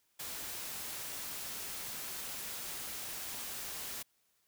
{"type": "noise", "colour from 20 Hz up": "white", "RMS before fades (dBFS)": -42, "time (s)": [0.19, 4.03], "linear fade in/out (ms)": 10, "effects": ["white hiss -75 dBFS RMS until 4.47 s"]}